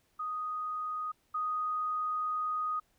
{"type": "tone pair in turn", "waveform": "sine", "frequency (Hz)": [1244.5, 1244.5], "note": ["D#6", "D#6"], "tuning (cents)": [0, 0], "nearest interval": "unison", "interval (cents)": 0, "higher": "neither", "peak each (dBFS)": [-33, -30], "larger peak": "second", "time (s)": [[0.19, 1.12], [1.34, 2.8]], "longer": "second", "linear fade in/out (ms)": 10, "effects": ["pink hiss -72 dBFS RMS until 2.98 s"]}